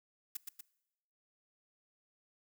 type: noise with echo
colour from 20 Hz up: blue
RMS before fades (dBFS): -39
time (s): 0.35-0.37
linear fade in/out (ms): 5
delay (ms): 120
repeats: 2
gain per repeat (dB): -4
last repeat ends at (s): 0.61
effects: noise-tail reverb RT60 0.9 s tail -21 dB re dry